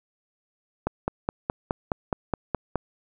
click train, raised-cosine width 1 ms, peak -10 dBFS, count 10, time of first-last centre 0.87-2.757 s, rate 4.77 Hz, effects none

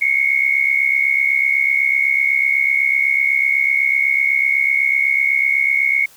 sine tone pair together, 2157 / 2225 Hz, C#7 / C#7, -48 / +6 cents, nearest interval minor second, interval 54 cents, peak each -16 dBFS, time 0.01-6.06 s, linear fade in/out 10 ms, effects white hiss -47 dBFS RMS until 6.16 s

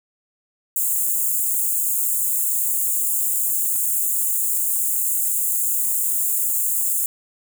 white high-pass noise, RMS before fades -21 dBFS, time 0.76-7.06 s, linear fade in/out 2 ms, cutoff 6900 Hz, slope 96 dB/octave, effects none

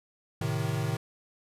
square chord, A diminished, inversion none, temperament equal, 110 / 130.81 / 155.56 Hz, A2 / C3 / Eb3, 0 / 0 / 0 cents, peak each -33 dBFS, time 0.41-0.97 s, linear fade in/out 5 ms, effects resampled to 32000 Hz

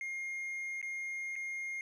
triangle tone with dropouts, 2130 Hz, C7, 30 cents sharp, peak -35 dBFS, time 0.01-1.81 s, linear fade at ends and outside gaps 1 ms, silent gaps 0.815-0.827 / 1.356-1.362 s, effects resampled to 24000 Hz

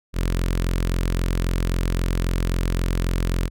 sawtooth tone with notch filter, 43.75 Hz, F1, 4 cents sharp, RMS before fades -22 dBFS, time 0.13-3.5 s, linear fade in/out 50 ms, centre 780 Hz, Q 1.6, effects none

